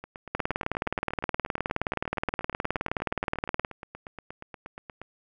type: two click trains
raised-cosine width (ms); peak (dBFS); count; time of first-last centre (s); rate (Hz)
0.5; -11 / -24; 64 / 43; 0.35-3.648 / 0.04-5.016; 19.1 / 8.44
effects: none